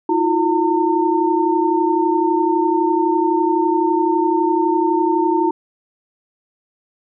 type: tone cluster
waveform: sine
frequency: 323.7 / 355.6 / 908 Hz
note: E4 / F4 / A#5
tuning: -31 / +31 / -46 cents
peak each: -18 dBFS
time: 0.09-5.51 s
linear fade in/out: 5 ms
effects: none